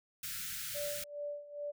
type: band-stop noise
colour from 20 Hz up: white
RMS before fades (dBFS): -41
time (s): 0.23-1.04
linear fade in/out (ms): 5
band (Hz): 200 to 1300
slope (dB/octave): 96
type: tone with tremolo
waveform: sine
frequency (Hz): 583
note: D5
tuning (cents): -13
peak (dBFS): -36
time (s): 0.74-1.72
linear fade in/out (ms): 20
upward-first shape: sine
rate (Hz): 2.4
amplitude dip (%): 80
effects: none